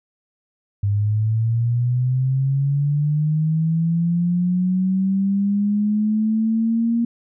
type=linear sweep; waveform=sine; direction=up; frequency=100 to 234.8 Hz; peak=-16 dBFS; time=0.83-7.05 s; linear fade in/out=5 ms; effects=none

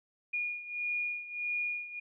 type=beating tone pair; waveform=sine; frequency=2436 / 2437.6 Hz; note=D#7 / D#7; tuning=-37 / -36 cents; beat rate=1.6 Hz; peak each=-34 / -38 dBFS; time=0.33-2 s; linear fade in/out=10 ms; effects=none

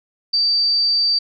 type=tone; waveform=sine; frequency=4642 Hz; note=D8; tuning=21 cents flat; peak=-14 dBFS; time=0.33-1.19 s; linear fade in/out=10 ms; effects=none

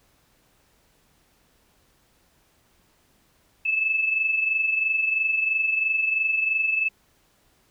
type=tone pair together; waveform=sine; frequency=2614 / 2637 Hz; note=E7 / E7; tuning=-15 / 0 cents; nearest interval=unison; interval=15 cents; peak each=-21 / -29 dBFS; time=3.65-6.89 s; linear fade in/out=10 ms; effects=pink hiss -63 dBFS RMS until 7.7 s

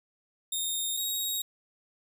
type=tone pair in turn; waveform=15% pulse; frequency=3682 / 3777 Hz; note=A#7 / A#7; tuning=-22 / +22 cents; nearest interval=unison; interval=44 cents; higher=second; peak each=-22 dBFS; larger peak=neither; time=0.52-0.97 / 0.97-1.42 s; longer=neither; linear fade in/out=5 ms; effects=none

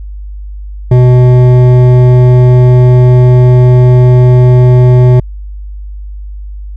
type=tone with hard clipping; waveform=sine; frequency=124.8 Hz; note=B2; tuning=19 cents sharp; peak=-3 dBFS; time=0.91-5.2 s; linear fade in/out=5 ms; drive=11 dB; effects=added 50 Hz sine -20 dBFS peak until 6.76 s

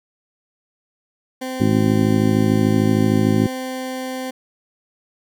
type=tone; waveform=20% pulse; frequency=258.6 Hz; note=C4; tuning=20 cents flat; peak=-20 dBFS; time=1.41-4.31 s; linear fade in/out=10 ms
type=harmonic tone; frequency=53.3 Hz; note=G#1; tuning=46 cents sharp; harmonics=2 / 3 / 4 / 5 / 6 / 7; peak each=-20 / -24 / -18 / -20 / -24 / -23 dBFS; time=1.6-3.47 s; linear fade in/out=5 ms
effects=none

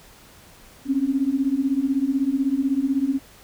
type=beating tone pair; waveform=sine; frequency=261.6 / 277.6 Hz; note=C4 / C#4; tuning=0 / +3 cents; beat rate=16 Hz; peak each=-23 / -21 dBFS; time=0.85-3.2 s; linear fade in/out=50 ms; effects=pink hiss -49 dBFS RMS until 3.43 s

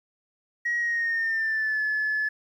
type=tone with pitch glide; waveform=sine; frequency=1900 to 1722.3 Hz; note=A#6 to A6; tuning=+33 to -37 cents; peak=-22 dBFS; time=0.65-2.29 s; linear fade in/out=10 ms; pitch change=-170 cents; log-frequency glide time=0.78-1.82 s; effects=tanh soft clip ceiling -20 dBFS + 10-bit

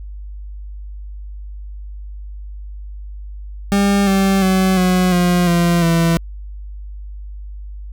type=tone with pitch steps; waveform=40% pulse; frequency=200 / 194.08 / 188.34 / 182.77 / 177.36 / 172.11 / 167.02 Hz; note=G3 / G3 / F#3 / F#3 / F3 / F3 / E3; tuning=+35 / -17 / +31 / -21 / +27 / -25 / +23 cents; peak=-11 dBFS; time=3.72-6.17 s; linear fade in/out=0 ms; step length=350 ms; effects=added 50 Hz sine -28 dBFS peak until 7.92 s

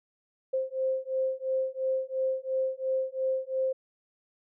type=beating tone pair; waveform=sine; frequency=523.3 / 526.2 Hz; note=C5 / C5; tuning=0 / +10 cents; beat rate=2.9 Hz; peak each=-30 dBFS; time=0.53-3.73 s; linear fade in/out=10 ms; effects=none

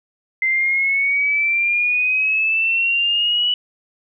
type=exponential sweep; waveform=sine; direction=up; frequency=2071 to 2960 Hz; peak=-15 dBFS; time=0.42-3.54 s; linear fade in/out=2 ms; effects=none

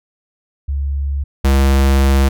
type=tone pair in turn; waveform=sine / square; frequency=69.9 / 67.91 Hz; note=C#2 / C#2; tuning=+15 / -35 cents; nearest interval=minor second; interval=50 cents; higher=first; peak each=-16 / -10 dBFS; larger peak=second; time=0.68-1.24 / 1.44-2.29 s; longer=second; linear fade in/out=10 ms; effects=none

